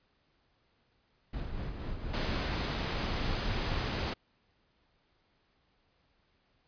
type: noise with tremolo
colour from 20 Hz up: brown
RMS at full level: -35 dBFS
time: 1.33-4.1 s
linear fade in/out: 5 ms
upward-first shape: sine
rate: 4.2 Hz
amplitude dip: 40%
type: noise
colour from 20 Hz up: pink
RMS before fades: -35 dBFS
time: 2.13-4.14 s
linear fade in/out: 10 ms
effects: pink hiss -72 dBFS RMS until 6.67 s + resampled to 11025 Hz